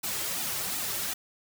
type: noise with flanger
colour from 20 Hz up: white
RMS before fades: -32 dBFS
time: 0.03-1.14 s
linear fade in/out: 10 ms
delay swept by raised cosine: 1.8 to 4.2 ms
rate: 2.7 Hz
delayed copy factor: -0.8
effects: none